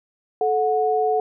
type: tone pair together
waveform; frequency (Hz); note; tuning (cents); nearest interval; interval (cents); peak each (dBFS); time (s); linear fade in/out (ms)
sine; 435.2 / 732; A4 / F#5; -19 / -19; major sixth; 900; -20; 0.41-1.2; 2
effects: none